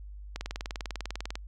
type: click train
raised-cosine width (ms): 0.2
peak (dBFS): -18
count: 21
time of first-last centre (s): 0.36-1.355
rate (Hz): 20.1
effects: added 50 Hz sine -41 dBFS peak until 1.47 s